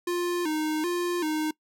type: tone with vibrato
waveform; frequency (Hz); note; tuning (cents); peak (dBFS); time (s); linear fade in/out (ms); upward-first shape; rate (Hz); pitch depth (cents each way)
square; 329.6; E4; 0; -26; 0.07-1.51; 5; square; 1.3; 110
effects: noise-tail reverb RT60 0.1 s tail -22 dB re dry